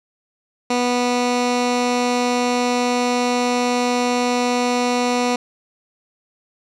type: tone with low-pass filter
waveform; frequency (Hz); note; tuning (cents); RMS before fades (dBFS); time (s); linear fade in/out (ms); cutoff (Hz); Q
15% pulse; 245.4; B3; -11; -19; 0.7-5.36; 5; 6500; 1.2
effects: none